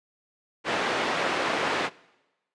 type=band-pass noise; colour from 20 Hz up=pink; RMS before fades=-27 dBFS; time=0.64-1.9 s; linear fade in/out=50 ms; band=370 to 2800 Hz; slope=12 dB/octave; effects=noise-tail reverb RT60 1.0 s tail -22 dB re dry + resampled to 22050 Hz